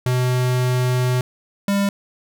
square tone pair in turn, 125.9 / 199.85 Hz, B2 / G3, +34 / +34 cents, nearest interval minor sixth, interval 800 cents, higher second, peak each -17 dBFS, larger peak neither, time 0.06-1.21 / 1.68-1.89 s, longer first, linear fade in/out 2 ms, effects none

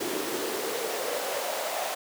pink noise with high-pass filter sweep, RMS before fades -31 dBFS, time 0-1.95 s, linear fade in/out 10 ms, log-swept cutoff 330 to 690 Hz, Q 3.8, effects none

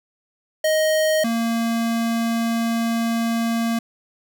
square tone pair in turn, 625 / 230 Hz, D#5 / A#3, +8 / -23 cents, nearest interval octave + perfect fourth, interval 1731 cents, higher first, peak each -17 / -20 dBFS, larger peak first, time 0.64-1.24 / 1.24-3.79 s, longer second, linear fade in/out 5 ms, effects none

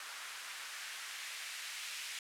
blue noise with band-pass filter sweep, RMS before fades -45 dBFS, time 0-2.19 s, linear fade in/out 2 ms, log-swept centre 1400 to 2300 Hz, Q 1.3, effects low-pass 12000 Hz 12 dB/octave

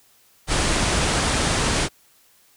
pink low-pass noise, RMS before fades -21 dBFS, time 0.47-1.89 s, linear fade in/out 50 ms, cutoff 10000 Hz, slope 96 dB/octave, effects white hiss -57 dBFS RMS until 2.56 s

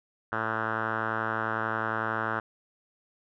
5% pulse tone with low-pass filter, 111.2 Hz, A2, 19 cents sharp, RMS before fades -30 dBFS, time 0.32-2.4 s, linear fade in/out 5 ms, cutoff 1500 Hz, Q 4.3, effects none

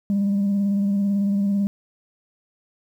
sine tone with vibrato, 200 Hz, G3, 35 cents sharp, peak -16 dBFS, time 0.1-1.67 s, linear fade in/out 0 ms, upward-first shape square, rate 18 Hz, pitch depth 22 cents each way, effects tanh soft clip ceiling -16 dBFS + 9-bit

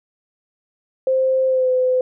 sine tone with pitch glide, 523.3 to 509.3 Hz, C5 to C5, 0 to -47 cents, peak -14 dBFS, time 1.07-2.01 s, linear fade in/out 2 ms, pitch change -47 cents, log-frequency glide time 1.47-1.7 s, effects none

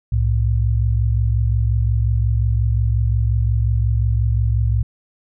sine tone pair together, 64.38 / 110 Hz, C2 / A2, -27 / 0 cents, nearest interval major sixth, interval 927 cents, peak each -17 dBFS, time 0.12-4.83 s, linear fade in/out 5 ms, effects none

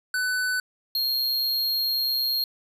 square tone pair in turn, 1500 / 4243 Hz, F#6 / C8, +23 / +23 cents, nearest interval octave + tritone, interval 1800 cents, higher second, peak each -24 / -23 dBFS, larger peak second, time 0.14-0.6 / 0.95-2.44 s, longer second, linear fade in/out 2 ms, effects resampled to 32000 Hz

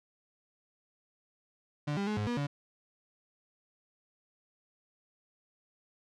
35% pulse tone with pitch steps, 147.2 / 199.7 / 211.9 / 104.7 / 240.8 / 143.3 Hz, D3 / G3 / G#3 / G#2 / B3 / D3, +4 / +32 / +35 / +15 / -44 / -42 cents, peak -29 dBFS, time 1.87-2.47 s, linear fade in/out 10 ms, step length 100 ms, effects low-pass 5000 Hz 12 dB/octave

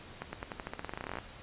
accelerating click train, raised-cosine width 0.5 ms, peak -22 dBFS, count 21, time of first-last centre 0.22-1.186 s, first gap 110 ms, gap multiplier 0.9, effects pink hiss -50 dBFS RMS until 1.42 s + resampled to 8000 Hz

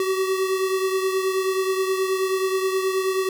square beating tone pair, 378.3 / 387.7 Hz, F#4 / G4, +38 / -19 cents, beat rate 9.4 Hz, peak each -22 / -29 dBFS, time 0-3.29 s, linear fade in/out 2 ms, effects none

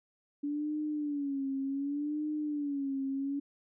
sine tone with vibrato, 286.4 Hz, D4, 43 cents flat, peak -31 dBFS, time 0.43-3.4 s, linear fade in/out 10 ms, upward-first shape sine, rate 0.67 Hz, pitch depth 100 cents each way, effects none

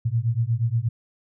sine beating tone pair, 111.8 / 120.2 Hz, A2 / B2, +28 / -46 cents, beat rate 8.4 Hz, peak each -23 dBFS, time 0.05-0.89 s, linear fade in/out 10 ms, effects none

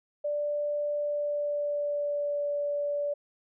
sine tone with pitch glide, 587.3 to 579.2 Hz, D5 to D5, 0 to -24 cents, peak -27 dBFS, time 0.24-3.14 s, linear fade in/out 10 ms, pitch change -24 cents, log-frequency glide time 0.94-2.45 s, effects none

